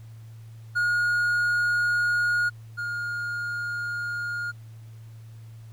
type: tone pair in turn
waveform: triangle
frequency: 1436 / 1422 Hz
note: F6 / F6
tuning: +48 / +31 cents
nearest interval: unison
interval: 17 cents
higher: first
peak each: -19 / -26 dBFS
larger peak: first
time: 0.75-2.5 / 2.77-4.52 s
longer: neither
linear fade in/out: 20 ms
effects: added 112 Hz sine -41 dBFS peak until 5.72 s + pink hiss -60 dBFS RMS until 5.72 s